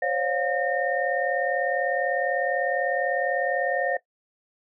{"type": "tone cluster", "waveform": "sine", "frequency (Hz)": [526, 566, 710, 1828], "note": ["C5", "C#5", "F5", "A#6"], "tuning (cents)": [9, 36, 28, -34], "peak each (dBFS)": -28, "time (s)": [0.02, 3.97], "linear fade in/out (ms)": 5, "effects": ["noise-tail reverb RT60 0.1 s tail -17 dB re dry"]}